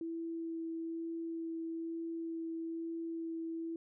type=tone with vibrato; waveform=sine; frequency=329.6 Hz; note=E4; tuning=in tune; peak=-37 dBFS; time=0.01-3.76 s; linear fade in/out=2 ms; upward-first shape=sine; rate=1.1 Hz; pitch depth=9 cents each way; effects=none